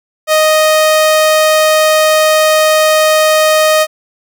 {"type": "tone", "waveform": "sawtooth", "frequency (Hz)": 622.3, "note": "D#5", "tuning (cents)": 0, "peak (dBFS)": -3, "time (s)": [0.27, 3.87], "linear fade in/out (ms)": 50, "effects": []}